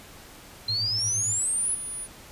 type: exponential sweep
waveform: sine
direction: up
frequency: 4104 to 10460 Hz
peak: -24 dBFS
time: 0.68-1.75 s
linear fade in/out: 5 ms
type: tone with tremolo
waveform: sine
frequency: 107.4 Hz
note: A2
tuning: 41 cents flat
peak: -31 dBFS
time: 0.69-1.39 s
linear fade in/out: 5 ms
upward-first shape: sine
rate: 8.6 Hz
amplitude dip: 80%
type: tone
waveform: sine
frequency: 9900 Hz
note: D#9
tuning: 10 cents flat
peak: -32 dBFS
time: 0.98-2.08 s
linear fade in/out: 50 ms
effects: pink hiss -47 dBFS RMS until 2.31 s + resampled to 32000 Hz